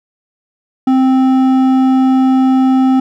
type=tone with hard clipping; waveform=triangle; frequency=261.6 Hz; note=C4; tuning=in tune; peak=-9 dBFS; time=0.87-3 s; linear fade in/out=5 ms; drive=12 dB; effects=none